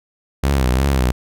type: tone with vibrato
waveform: sawtooth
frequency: 65.9 Hz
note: C2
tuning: 13 cents sharp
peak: -10 dBFS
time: 0.43-1.12 s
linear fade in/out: 10 ms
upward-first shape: sine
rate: 2.8 Hz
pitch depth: 110 cents each way
effects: none